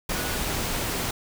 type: tone in noise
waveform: sine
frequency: 1468 Hz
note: F#6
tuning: 14 cents flat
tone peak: -36 dBFS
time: 0.15-0.36 s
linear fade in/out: 5 ms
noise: pink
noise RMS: -28 dBFS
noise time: 0.09-1.11 s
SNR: -11 dB
effects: none